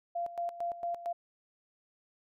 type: tone with tremolo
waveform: sine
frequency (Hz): 690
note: F5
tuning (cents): -21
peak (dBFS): -31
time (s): 0.15-1.13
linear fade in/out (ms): 10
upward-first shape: square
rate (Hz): 4.4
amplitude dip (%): 75
effects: none